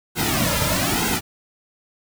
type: noise with flanger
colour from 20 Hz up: pink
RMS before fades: -21 dBFS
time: 0.15-1.21 s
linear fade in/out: 50 ms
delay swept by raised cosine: 1.7 to 2.7 ms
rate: 1.1 Hz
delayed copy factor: -0.9
effects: none